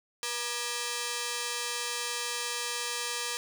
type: ring-modulated tone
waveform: 5% pulse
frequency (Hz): 717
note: F5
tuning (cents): +45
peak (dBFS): -17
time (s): 0.23-3.37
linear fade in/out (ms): 0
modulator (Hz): 234
effects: none